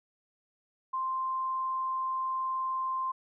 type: tone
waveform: sine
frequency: 1046.5 Hz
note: C6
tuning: in tune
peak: -29 dBFS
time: 0.93-3.12 s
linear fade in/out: 10 ms
effects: none